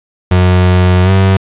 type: tone with pitch glide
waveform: 35% pulse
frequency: 90.9 to 95.7 Hz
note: F#2 to G2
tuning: -30 to -41 cents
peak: -4 dBFS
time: 0.31-1.37 s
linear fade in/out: 5 ms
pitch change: +89 cents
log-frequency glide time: 1.03-1.1 s
effects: resampled to 8000 Hz + 7-bit